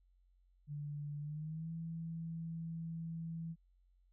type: tone with pitch glide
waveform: sine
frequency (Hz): 146.5 to 164.44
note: D3 to E3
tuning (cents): -4 to -4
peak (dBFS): -40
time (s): 0.67-3.56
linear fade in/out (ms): 50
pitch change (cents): +200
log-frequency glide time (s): 1.2-1.71
effects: added 45 Hz sine -67 dBFS peak until 4.12 s